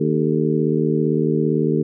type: harmonic tone with a mistuned harmonic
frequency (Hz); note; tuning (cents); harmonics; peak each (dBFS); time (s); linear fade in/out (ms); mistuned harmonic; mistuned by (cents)
77.78; D#2; 0; 2 / 3 / 4 / 5 / 6; -21 / -22 / -23 / -22 / -24; 0-1.83; 10; 6; -86
effects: none